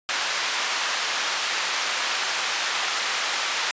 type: band-pass noise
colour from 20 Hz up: pink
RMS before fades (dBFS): -26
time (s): 0.09-3.71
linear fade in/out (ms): 0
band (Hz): 1100 to 6200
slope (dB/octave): 12
effects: resampled to 16000 Hz